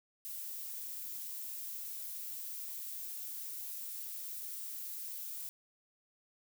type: noise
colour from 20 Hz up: violet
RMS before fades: -43 dBFS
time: 0.25-5.49 s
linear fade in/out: 0 ms
effects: none